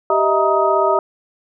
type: tone cluster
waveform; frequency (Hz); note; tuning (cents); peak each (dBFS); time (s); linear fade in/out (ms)
sine; 390.5 / 620 / 656 / 940 / 1256; G4 / D#5 / E5 / A#5 / D#6; -7 / -6 / -9 / +14 / +16; -19; 0.1-0.99; 2
effects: none